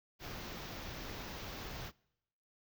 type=band-stop noise; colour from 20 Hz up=pink; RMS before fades=-45 dBFS; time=0.19-1.92 s; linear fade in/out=50 ms; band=6300 to 14000 Hz; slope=48 dB/octave; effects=noise-tail reverb RT60 0.9 s tail -26 dB re dry